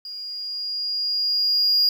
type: tone with level ramp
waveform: sine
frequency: 4848 Hz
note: D#8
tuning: 46 cents flat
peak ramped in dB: -32 to -12 dBFS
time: 0.05-1.89 s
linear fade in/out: 2 ms
effects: tanh soft clip ceiling -14 dBFS + 9-bit